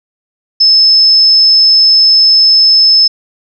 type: tone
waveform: sine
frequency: 5230 Hz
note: E8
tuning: 15 cents flat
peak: -3 dBFS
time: 0.6-3.08 s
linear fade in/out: 10 ms
effects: none